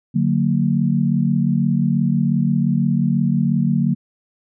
sine chord, D augmented, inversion none, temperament just, 146.83 / 183.54 / 229.4 Hz, D3 / F#3 / A#3, 0 / -14 / -28 cents, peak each -19 dBFS, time 0.14-3.95 s, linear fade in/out 20 ms, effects none

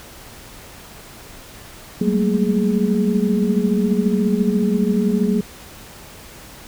sine tone cluster, 189.5 / 201.6 / 215.7 / 230.3 / 417.4 Hz, F#3 / G3 / A3 / A#3 / G#4, +42 / +49 / -34 / -21 / +9 cents, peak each -19 / -24 / -22 / -21 / -23 dBFS, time 2.01-5.41 s, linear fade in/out 5 ms, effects pink hiss -40 dBFS RMS until 6.67 s

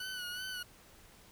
20% pulse tone with vibrato, 1480 Hz, F#6, in tune, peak -34 dBFS, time 0-0.63 s, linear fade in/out 5 ms, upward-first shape sine, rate 2.7 Hz, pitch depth 48 cents each way, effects pink hiss -59 dBFS RMS until 1.31 s

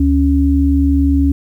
sine tone pair together, 73.42 / 277.2 Hz, D2 / C#4, 0 / 0 cents, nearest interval octave + major seventh, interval 2300 cents, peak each -12 dBFS, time 0-1.32 s, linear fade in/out 5 ms, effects 8-bit

